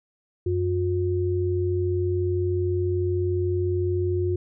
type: tone pair together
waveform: sine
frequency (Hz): 92.54 / 358.8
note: F#2 / F4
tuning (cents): +1 / +47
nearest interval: octave + major seventh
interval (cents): 2346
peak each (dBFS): -24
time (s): 0.46-4.36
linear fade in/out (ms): 5
effects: none